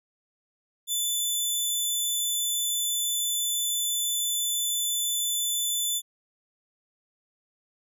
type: tone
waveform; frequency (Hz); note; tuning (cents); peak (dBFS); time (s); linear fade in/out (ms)
15% pulse; 3506; A7; -7; -18; 0.87-6.02; 50
effects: none